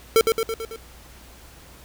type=tone with echo; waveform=square; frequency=449.3 Hz; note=A4; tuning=36 cents sharp; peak=-13 dBFS; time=0.16-0.21 s; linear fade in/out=0 ms; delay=110 ms; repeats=5; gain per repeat=-4 dB; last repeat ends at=0.76 s; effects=added 60 Hz sine -48 dBFS peak until 1.84 s + pink hiss -48 dBFS RMS until 1.84 s